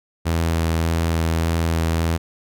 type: tone with vibrato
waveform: sawtooth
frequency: 82.3 Hz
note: E2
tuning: 2 cents flat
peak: -14 dBFS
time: 0.25-2.18 s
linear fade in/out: 20 ms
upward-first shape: sine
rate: 1.7 Hz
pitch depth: 11 cents each way
effects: none